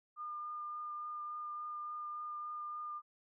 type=tone with vibrato; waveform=sine; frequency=1208 Hz; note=D6; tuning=48 cents sharp; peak=-40 dBFS; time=0.16-3.02 s; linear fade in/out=50 ms; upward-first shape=triangle; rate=3.5 Hz; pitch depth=12 cents each way; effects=none